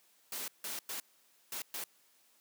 white noise bursts at uneven times, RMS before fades -40 dBFS, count 5, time 0.32-0.48 / 0.64-0.79 / 0.89-1 / 1.52-1.62 / 1.74-1.84 s, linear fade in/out 2 ms, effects white hiss -68 dBFS RMS until 2.4 s + high-pass 200 Hz 12 dB/octave

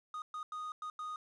triangle tone bursts at uneven times, 1240 Hz, D#6, 6 cents flat, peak -37 dBFS, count 5, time 0.14-0.22 / 0.34-0.43 / 0.52-0.72 / 0.82-0.9 / 0.99-1.16 s, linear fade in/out 2 ms, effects resampled to 22050 Hz + 11-bit

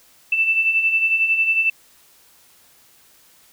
sine beating tone pair, 2647 / 2658 Hz, E7 / E7, +7 / +14 cents, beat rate 11 Hz, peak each -24 / -16 dBFS, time 0.32-1.7 s, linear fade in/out 5 ms, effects white hiss -53 dBFS RMS until 3.52 s

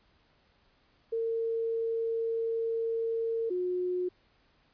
sine tone pair in turn, 455.4 / 361.5 Hz, A#4 / F#4, -40 / -40 cents, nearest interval major third, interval 400 cents, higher first, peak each -28 dBFS, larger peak neither, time 1.12-3.5 / 3.5-4.09 s, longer first, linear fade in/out 10 ms, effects pink hiss -67 dBFS RMS until 4.73 s + resampled to 11025 Hz

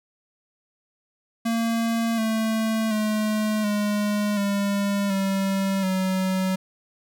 square tone with pitch steps, 229 / 221.6 / 214.4 / 207.5 / 200.7 / 194.24 / 187.95 Hz, A#3 / A3 / A3 / G#3 / G3 / G3 / F#3, -31 / +13 / -45 / -1 / +41 / -16 / +27 cents, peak -22 dBFS, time 1.45-6.56 s, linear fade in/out 10 ms, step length 730 ms, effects none

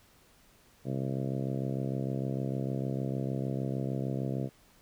harmonic tone, 66.6 Hz, C2, 31 cents sharp, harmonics 2 / 3 / 4 / 5 / 6 / 7 / 8 / 9 / 10, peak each -33 / -37 / -39 / -41 / -43 / -44 / -45 / -46 / -47 dBFS, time 0.84-4.5 s, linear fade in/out 50 ms, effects pink hiss -62 dBFS RMS until 4.81 s

